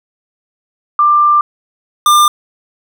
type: tone pair in turn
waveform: sine / square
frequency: 1187 / 1196.6 Hz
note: D6 / D6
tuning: +18 / +32 cents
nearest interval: unison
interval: 14 cents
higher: second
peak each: -6 dBFS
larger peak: neither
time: 0.99-1.41 / 2.06-2.28 s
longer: first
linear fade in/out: 2 ms
effects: none